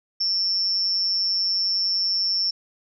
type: tone with amplitude modulation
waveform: sine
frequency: 5410 Hz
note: E8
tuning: 44 cents sharp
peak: -17 dBFS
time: 0.2-2.51 s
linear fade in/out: 10 ms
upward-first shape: sine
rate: 189 Hz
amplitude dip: 65%
effects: none